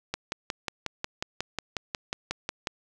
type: click train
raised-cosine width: 0.2 ms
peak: -12 dBFS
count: 15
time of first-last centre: 0.14-2.672 s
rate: 5.53 Hz
effects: none